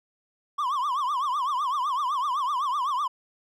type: tone with vibrato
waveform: triangle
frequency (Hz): 1087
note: C#6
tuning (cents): -34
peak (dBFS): -22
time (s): 0.58-3.08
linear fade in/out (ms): 10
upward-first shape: triangle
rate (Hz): 7.9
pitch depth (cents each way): 220
effects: none